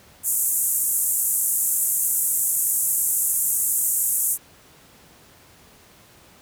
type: band-pass noise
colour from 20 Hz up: white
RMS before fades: -22 dBFS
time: 0.23-4.38 s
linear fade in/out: 50 ms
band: 7300 to 14000 Hz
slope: 48 dB/octave
effects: pink hiss -51 dBFS RMS until 6.41 s + high-pass 60 Hz 12 dB/octave